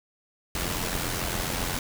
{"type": "noise with amplitude modulation", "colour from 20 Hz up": "pink", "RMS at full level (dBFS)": -27, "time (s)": [0.55, 1.79], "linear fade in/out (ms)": 2, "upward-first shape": "sine", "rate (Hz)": 87.4, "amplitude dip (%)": 55, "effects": []}